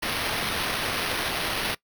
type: noise with sample-and-hold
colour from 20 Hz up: blue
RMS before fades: -28 dBFS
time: 0.02-1.75 s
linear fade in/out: 10 ms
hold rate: 7350 Hz
effects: noise-tail reverb RT60 0.1 s tail -21 dB re dry